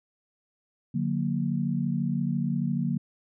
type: chord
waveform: sine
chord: D augmented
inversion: none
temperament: equal with one note detuned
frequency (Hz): 146.83 / 181.29 / 233.1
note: D3 / F#3 / A#3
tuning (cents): 0 / -35 / 0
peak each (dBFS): -29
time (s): 0.94-2.98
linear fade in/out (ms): 10
effects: none